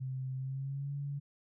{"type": "tone with pitch glide", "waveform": "sine", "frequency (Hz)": [130.81, 141.83], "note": ["C3", "C#3"], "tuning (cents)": [0, 40], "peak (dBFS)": -35, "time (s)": [0, 1.2], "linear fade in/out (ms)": 20, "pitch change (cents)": 140, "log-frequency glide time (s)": [0.36, 0.93], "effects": []}